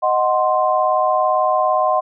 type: chord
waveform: sine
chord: C diminished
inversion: first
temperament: equal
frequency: 622.3 / 740 / 1046.5 Hz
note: Eb5 / Gb5 / C6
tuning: 0 / 0 / 0 cents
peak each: -18 dBFS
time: 0.02-2.01 s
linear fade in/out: 20 ms
effects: none

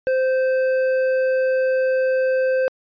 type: tone with hard clipping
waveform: triangle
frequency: 520 Hz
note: C5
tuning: 11 cents flat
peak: -18 dBFS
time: 0.07-2.68 s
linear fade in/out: 0 ms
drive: 11 dB
effects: resampled to 11025 Hz

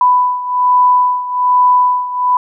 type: beating tone pair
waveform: sine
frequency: 994 / 995.2 Hz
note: B5 / B5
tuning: +11 / +13 cents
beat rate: 1.2 Hz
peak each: -10 / -14 dBFS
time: 0.01-2.37 s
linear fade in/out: 2 ms
effects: none

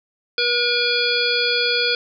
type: harmonic tone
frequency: 481.5 Hz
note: B4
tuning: 44 cents flat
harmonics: 1 / 3 / 5 / 7 / 9 / 10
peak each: -24 / -24 / -24 / -24 / -24 / -24 dBFS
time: 0.38-1.95 s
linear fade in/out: 2 ms
effects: none

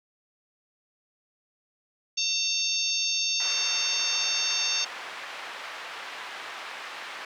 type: harmonic tone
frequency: 907 Hz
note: A#5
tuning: 48 cents flat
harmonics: 3 / 4 / 5 / 6 / 7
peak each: -31 / -31 / -31 / -31 / -31 dBFS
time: 2.17-4.85 s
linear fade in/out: 10 ms
type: band-pass noise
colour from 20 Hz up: pink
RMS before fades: -39 dBFS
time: 3.4-7.25 s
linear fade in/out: 2 ms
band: 1000 to 3000 Hz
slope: 12 dB/octave
effects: none

